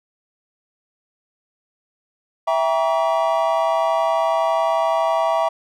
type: chord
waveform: triangle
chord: E diminished seventh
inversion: none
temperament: just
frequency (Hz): 659.3 / 791.1 / 949.3 / 1139.2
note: E5 / G5 / Bb5 / Db6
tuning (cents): 0 / +16 / +31 / +47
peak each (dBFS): -17 / -22 / -21 / -23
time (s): 2.47-5.49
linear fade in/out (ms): 10
effects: none